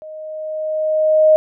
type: tone with level ramp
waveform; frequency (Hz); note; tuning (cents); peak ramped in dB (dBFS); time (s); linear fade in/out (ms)
sine; 622.3; D#5; 0; -31 to -6; 0.02-1.36; 0
effects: none